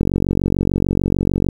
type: click train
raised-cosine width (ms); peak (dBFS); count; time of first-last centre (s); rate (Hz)
3; -4; 70; 0.01-1.488; 46.7
effects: 7-bit